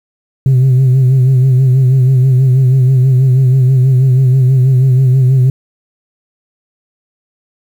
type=tone with vibrato; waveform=sine; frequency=130 Hz; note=C3; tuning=11 cents flat; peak=-3 dBFS; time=0.46-5.5 s; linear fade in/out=2 ms; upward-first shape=sine; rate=6.2 Hz; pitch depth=60 cents each way; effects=tanh soft clip ceiling -4 dBFS + 7-bit